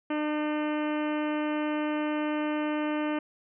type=harmonic tone with a mistuned harmonic; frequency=301.5 Hz; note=D4; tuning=46 cents sharp; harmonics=1 / 2 / 3 / 4 / 5 / 6 / 7 / 8 / 9 / 10; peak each=-28 / -34 / -38 / -40 / -42 / -44 / -45 / -46 / -47 / -48 dBFS; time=0.1-3.19 s; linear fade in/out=5 ms; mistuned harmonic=5; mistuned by=+21 cents; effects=none